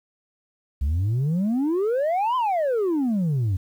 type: exponential two-way sweep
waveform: sine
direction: up then down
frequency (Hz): 65.41 to 1046.5 to 88.5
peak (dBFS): -17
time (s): 0.81-3.57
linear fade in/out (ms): 10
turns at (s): 2.36
effects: tanh soft clip ceiling -19 dBFS + 9-bit